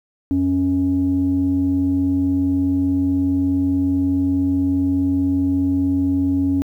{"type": "tone pair together", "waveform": "sine", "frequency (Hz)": [87.09, 276.5], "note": ["F2", "C#4"], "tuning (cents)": [-4, -4], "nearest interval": "octave + minor sixth", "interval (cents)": 2000, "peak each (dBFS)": [-22, -15], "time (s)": [0.31, 6.62], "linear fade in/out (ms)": 0, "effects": ["tanh soft clip ceiling -10 dBFS", "9-bit"]}